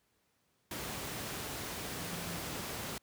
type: tone in noise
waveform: sine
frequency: 172.1 Hz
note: F3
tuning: 25 cents flat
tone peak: -44 dBFS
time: 2-2.38 s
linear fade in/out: 2 ms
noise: pink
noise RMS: -40 dBFS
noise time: 0.71-2.98 s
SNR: -7 dB
effects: pink hiss -75 dBFS RMS until 3.02 s + high-pass 80 Hz 12 dB/octave